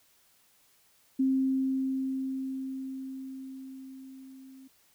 sine tone with level ramp, 264.9 Hz, C4, 22 cents sharp, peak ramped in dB -22 to -48 dBFS, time 1.19-4.68 s, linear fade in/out 10 ms, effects white hiss -65 dBFS RMS until 4.94 s

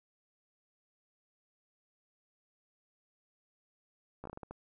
slowing click train, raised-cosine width 1 ms, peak -30 dBFS, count 8, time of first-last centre 4.24-4.51 s, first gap 14 ms, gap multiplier 1.33, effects none

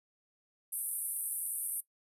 pink band-pass noise, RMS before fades -37 dBFS, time 0.72-1.81 s, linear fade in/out 10 ms, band 8900 to 13000 Hz, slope 96 dB/octave, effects noise-tail reverb RT60 0.1 s tail -19 dB re dry

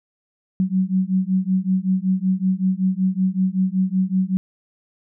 sine beating tone pair, 185 / 190.3 Hz, F#3 / F#3, 0 / +49 cents, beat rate 5.3 Hz, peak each -20 dBFS, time 0.6-4.37 s, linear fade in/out 0 ms, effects none

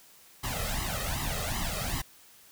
pink noise with flanger, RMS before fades -32 dBFS, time 0.43-2.02 s, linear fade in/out 10 ms, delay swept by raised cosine 0.99 to 1.61 ms, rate 2.6 Hz, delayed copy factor +0.85, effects white hiss -56 dBFS RMS until 2.51 s

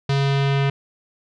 square tone with low-pass filter sweep, 138.59 Hz, C#3, in tune, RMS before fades -19 dBFS, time 0.09-0.7 s, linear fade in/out 5 ms, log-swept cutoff 4300 to 2800 Hz, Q 1.8, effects none

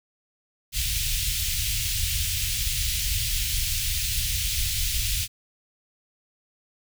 pink band-stop noise, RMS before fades -26 dBFS, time 0.72-5.28 s, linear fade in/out 50 ms, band 100 to 2600 Hz, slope 24 dB/octave, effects none

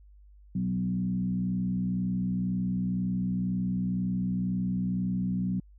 sine tone with frequency modulation, 185 Hz, F#3, in tune, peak -26 dBFS, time 0.55-5.6 s, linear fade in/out 5 ms, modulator 62 Hz, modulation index 0.79, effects added 50 Hz sine -51 dBFS peak until 5.78 s

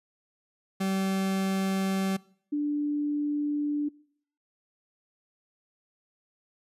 40% pulse / sine tone pair in turn, 192.3 / 293.6 Hz, G3 / D4, -33 / 0 cents, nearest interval perfect fifth, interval 733 cents, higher second, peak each -25 dBFS, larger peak neither, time 0.8-2.17 / 2.52-3.89 s, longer neither, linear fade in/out 10 ms, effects noise-tail reverb RT60 0.6 s tail -23 dB re dry + resampled to 32000 Hz

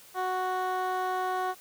15% pulse tone with band-pass filter, 370 Hz, F#4, in tune, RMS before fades -30 dBFS, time 0.14-1.55 s, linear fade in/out 50 ms, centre 790 Hz, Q 0.97, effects white hiss -53 dBFS RMS until 1.6 s

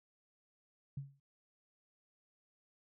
sine tone with exponential decay, 138.59 Hz, C#3, in tune, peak -36 dBFS, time 0.97-1.2 s, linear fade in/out 5 ms, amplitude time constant 50 ms, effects none

